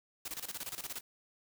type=noise with tremolo; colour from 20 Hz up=white; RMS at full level=-40 dBFS; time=0.25-1.01 s; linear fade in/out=5 ms; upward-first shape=square; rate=17 Hz; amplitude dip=80%; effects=none